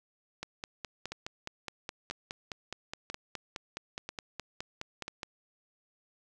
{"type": "two click trains", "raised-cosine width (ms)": 0.2, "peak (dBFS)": [-21, -20], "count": [5, 24], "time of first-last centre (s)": [[1.12, 5.08], [0.43, 5.232]], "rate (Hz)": [1.01, 4.79], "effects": []}